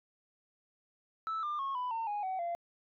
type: tone with pitch steps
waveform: sine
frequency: 1313 / 1197.1 / 1091.4 / 995.1 / 907.2 / 827.1 / 754.1 / 687.5 Hz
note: E6 / D6 / C#6 / B5 / A#5 / G#5 / F#5 / F5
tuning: -7 / +33 / -27 / +13 / -47 / -7 / +33 / -27 cents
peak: -31 dBFS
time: 1.27-2.55 s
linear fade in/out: 0 ms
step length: 160 ms
effects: tanh soft clip ceiling -31 dBFS